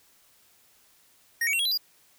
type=tone with pitch steps; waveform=square; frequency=1864.7 / 2256 / 2730 / 3303 / 3997 / 4836 Hz; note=A#6 / C#7 / F7 / G#7 / B7 / D8; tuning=0 / +30 / -40 / -10 / +20 / +50 cents; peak=-24 dBFS; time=1.41-1.776 s; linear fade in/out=5 ms; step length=61 ms; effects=white hiss -61 dBFS RMS until 2.18 s